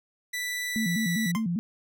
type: tone with pitch glide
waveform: sawtooth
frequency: 1975.5 to 1960.7 Hz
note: B6 to B6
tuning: 0 to -13 cents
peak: -26 dBFS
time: 0.33-1.32 s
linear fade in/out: 10 ms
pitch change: -13 cents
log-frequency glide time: 0.67-1.15 s
type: tone with vibrato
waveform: sine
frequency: 196 Hz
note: G3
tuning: in tune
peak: -25 dBFS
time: 0.76-1.59 s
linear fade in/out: 0 ms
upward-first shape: square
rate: 5 Hz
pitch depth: 220 cents each way
type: tone with exponential decay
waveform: 25% pulse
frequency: 1046.5 Hz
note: C6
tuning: in tune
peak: -23 dBFS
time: 1.35-1.46 s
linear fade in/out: 0 ms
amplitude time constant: 23 ms
effects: none